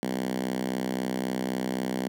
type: tone with high-pass filter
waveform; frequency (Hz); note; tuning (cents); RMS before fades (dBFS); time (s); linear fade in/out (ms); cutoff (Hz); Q
5% pulse; 63.8; C2; -43; -30; 0.03-2.08; 0; 210; 3.2
effects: none